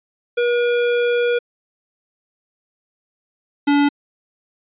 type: tone pair in turn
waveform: square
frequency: 480.6 / 286.9 Hz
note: B4 / D4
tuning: -47 / -40 cents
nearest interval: major sixth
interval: 893 cents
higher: first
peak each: -16 / -13 dBFS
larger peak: second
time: 0.37-1.39 / 3.67-3.89 s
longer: first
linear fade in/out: 10 ms
effects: resampled to 8000 Hz